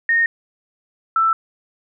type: tone pair in turn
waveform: sine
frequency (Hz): 1846 / 1327.4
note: A#6 / E6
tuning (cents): -17 / +12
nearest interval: tritone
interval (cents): 571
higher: first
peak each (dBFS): -13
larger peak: neither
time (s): 0.09-0.26 / 1.16-1.33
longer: neither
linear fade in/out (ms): 2
effects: none